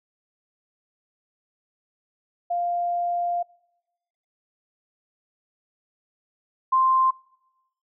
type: tone pair in turn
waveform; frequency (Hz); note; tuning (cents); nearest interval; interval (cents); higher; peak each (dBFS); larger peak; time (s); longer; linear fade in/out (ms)
sine; 698.5 / 1046.6; F5 / C6; 0 / 0; perfect fifth; 700; second; -22 / -16; second; 2.5-3.43 / 6.72-7.11; first; 10
effects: noise-tail reverb RT60 1.0 s tail -26 dB re dry